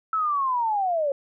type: linear sweep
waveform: sine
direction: down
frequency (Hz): 1322 to 540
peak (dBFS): -21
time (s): 0.13-1.12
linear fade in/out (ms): 2
effects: none